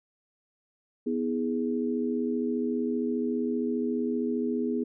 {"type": "chord", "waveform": "sine", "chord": "E major", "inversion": "second", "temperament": "equal with one note detuned", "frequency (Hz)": [246.9, 321.9, 415.3], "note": ["B3", "E4", "G#4"], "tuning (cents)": [0, -41, 0], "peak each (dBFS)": [-28, -33, -31], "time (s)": [1.06, 4.84], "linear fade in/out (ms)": 10, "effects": []}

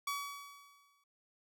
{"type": "tone with exponential decay", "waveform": "sawtooth", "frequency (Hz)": 1136, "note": "C#6", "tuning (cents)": 42, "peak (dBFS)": -30, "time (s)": [0.07, 1.04], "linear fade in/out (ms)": 5, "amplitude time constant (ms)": 210, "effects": []}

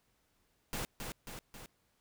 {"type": "noise with echo", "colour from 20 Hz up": "pink", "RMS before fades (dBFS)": -38, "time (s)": [0.73, 0.85], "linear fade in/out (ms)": 0, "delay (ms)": 270, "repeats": 3, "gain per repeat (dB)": -4, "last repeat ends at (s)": 1.66, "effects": ["pink hiss -75 dBFS RMS until 2 s"]}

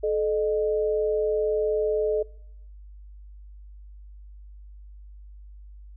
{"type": "tone pair together", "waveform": "sine", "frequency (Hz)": [432, 611], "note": ["A4", "D#5"], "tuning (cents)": [-32, -32], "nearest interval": "tritone", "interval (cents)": 600, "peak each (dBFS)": [-23, -27], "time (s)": [0.03, 2.23], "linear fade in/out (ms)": 10, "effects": ["noise-tail reverb RT60 0.8 s tail -24 dB re dry", "added 50 Hz sine -42 dBFS peak until 5.96 s"]}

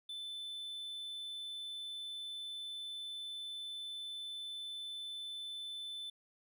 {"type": "tone", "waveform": "triangle", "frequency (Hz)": 3520, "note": "A7", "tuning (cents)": 0, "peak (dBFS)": -40, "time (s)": [0.09, 6.1], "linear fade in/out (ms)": 5, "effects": []}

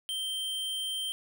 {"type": "tone", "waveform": "square", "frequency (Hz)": 3136, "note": "G7", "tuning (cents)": 0, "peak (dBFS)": -32, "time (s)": [0.09, 1.12], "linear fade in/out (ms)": 0, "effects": []}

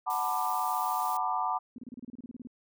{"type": "chord", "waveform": "sine", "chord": "B minor seventh", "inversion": "second", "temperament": "just", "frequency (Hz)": [740.8, 889, 987.8, 1185.3], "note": ["F#5", "A5", "B5", "D6"], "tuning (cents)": [2, 18, 0, 16], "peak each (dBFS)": -33, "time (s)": [0.06, 1.59], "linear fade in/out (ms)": 20}
{"type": "noise", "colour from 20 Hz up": "blue", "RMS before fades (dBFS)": -43, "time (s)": [0.1, 1.17], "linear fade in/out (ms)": 2}
{"type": "tone bursts", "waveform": "sine", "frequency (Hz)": 245.3, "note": "B3", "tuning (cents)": -12, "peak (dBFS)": -39, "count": 14, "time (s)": [1.76, 2.472], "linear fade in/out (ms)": 2, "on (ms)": 23, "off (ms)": 30}
{"effects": []}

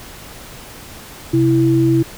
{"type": "tone pair together", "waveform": "sine", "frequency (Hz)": [130.96, 330], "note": ["C3", "E4"], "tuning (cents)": [2, 2], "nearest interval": "octave + major third", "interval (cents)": 1600, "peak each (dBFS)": [-15, -12], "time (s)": [1.33, 2.03], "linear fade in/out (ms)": 10, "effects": ["pink hiss -36 dBFS RMS until 2.17 s"]}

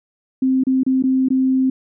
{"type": "tone with dropouts", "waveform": "sine", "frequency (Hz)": 261.6, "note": "C4", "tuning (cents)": 0, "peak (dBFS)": -13, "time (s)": [0.42, 1.7], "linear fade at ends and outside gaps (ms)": 5, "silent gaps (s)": [[0.637, 0.668], [0.834, 0.864], [1.025, 1.037], [1.286, 1.303]], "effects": []}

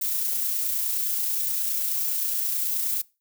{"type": "noise with amplitude modulation", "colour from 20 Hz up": "violet", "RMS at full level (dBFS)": -25, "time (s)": [0.01, 3.02], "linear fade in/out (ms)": 10, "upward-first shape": "sine", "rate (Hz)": 29.5, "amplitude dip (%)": 25, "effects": ["noise-tail reverb RT60 0.3 s tail -23 dB re dry"]}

